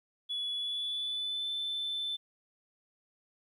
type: tone with pitch glide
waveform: sine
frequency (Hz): 3406 to 3528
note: G#7 to A7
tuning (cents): +43 to +4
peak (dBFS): -31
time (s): 0.29-2.17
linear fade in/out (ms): 20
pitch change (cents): +61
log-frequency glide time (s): 0.54-1.49
effects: tanh soft clip ceiling -29 dBFS + 12-bit